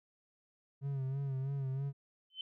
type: tone with vibrato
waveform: triangle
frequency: 135.8 Hz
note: C#3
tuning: 35 cents flat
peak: -32 dBFS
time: 0.81-1.93 s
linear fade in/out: 50 ms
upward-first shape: sine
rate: 3.1 Hz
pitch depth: 56 cents each way
type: tone with exponential growth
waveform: sine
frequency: 3065 Hz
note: G7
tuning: 40 cents flat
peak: -35 dBFS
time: 2.3-2.41 s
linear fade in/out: 2 ms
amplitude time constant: 23 ms
effects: none